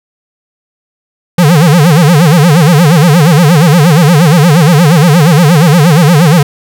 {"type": "tone with vibrato", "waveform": "square", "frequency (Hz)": 160, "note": "D#3", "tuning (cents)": 49, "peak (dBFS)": -3, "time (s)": [1.38, 6.43], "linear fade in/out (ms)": 5, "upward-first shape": "sine", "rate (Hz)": 8.5, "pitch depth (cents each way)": 220, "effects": []}